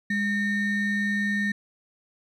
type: ring-modulated tone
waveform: triangle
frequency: 1015 Hz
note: B5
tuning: 47 cents sharp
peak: -18 dBFS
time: 0.1-1.52 s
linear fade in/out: 5 ms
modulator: 810 Hz
effects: none